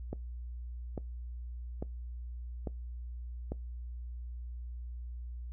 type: click train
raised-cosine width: 2 ms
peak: -23 dBFS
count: 5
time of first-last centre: 0.13-3.52 s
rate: 1.18 Hz
effects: noise-tail reverb RT60 0.2 s tail -23 dB re dry + added 60 Hz sine -39 dBFS peak until 5.52 s